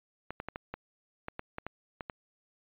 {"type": "clicks", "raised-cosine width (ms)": 0.5, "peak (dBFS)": -22, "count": 11, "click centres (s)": [0.306, 0.401, 0.486, 0.559, 0.74, 1.284, 1.394, 1.584, 1.666, 2.008, 2.098], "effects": ["resampled to 8000 Hz"]}